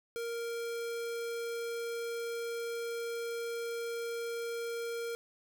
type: tone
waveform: square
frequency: 466.2 Hz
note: A#4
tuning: in tune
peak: -36 dBFS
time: 0.16-5.15 s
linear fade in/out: 0 ms
effects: 13-bit